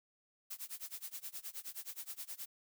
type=noise with tremolo; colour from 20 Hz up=blue; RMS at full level=-43 dBFS; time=0.5-2.46 s; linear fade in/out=10 ms; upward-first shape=sine; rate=9.5 Hz; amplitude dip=95%; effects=none